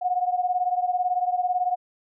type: beating tone pair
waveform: sine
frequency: 720 / 738 Hz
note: F#5 / F#5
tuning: -47 / -5 cents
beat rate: 18 Hz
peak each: -23 / -26 dBFS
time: 0.01-1.76 s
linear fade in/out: 20 ms
effects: none